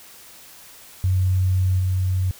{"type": "tone with level steps", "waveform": "sine", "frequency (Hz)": 92.9, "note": "F#2", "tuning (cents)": 7, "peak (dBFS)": [-16, -18], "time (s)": [1.04, 2.31], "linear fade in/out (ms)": 0, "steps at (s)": 1.79, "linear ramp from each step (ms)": 10, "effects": ["white hiss -45 dBFS RMS until 2.39 s"]}